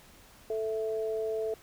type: tone pair together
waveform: sine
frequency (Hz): 440 / 658.4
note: A4 / E5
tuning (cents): 0 / -2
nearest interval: perfect fifth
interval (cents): 698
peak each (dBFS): -30 / -36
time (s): 0.5-1.54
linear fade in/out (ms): 2
effects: pink hiss -56 dBFS RMS until 1.62 s